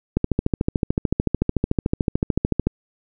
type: click train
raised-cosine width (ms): 3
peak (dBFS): -5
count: 35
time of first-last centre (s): 0.17-2.67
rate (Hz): 13.6
effects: none